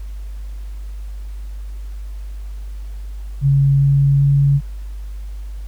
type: tone with pitch steps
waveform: sine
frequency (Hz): 138.59 / 139.47 / 140.36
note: C#3 / C#3 / C#3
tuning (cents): 0 / +11 / +22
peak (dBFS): -10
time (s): 3.41-4.61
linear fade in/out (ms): 50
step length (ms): 400
effects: added 50 Hz sine -26 dBFS peak until 5.67 s + pink hiss -51 dBFS RMS until 5.67 s